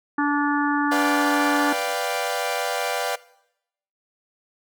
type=harmonic tone; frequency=290 Hz; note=D4; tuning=22 cents flat; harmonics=1 / 3 / 4 / 5 / 6; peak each=-21 / -26 / -27 / -28 / -29 dBFS; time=0.18-1.73 s; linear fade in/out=5 ms
type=chord; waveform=sawtooth; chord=G dominant seventh; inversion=first; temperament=equal; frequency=493.9 / 587.3 / 698.5 / 784 Hz; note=B4 / D5 / F5 / G5; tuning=0 / 0 / 0 / 0 cents; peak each=-25 dBFS; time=0.91-3.16 s; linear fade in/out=10 ms
effects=noise-tail reverb RT60 0.8 s tail -20 dB re dry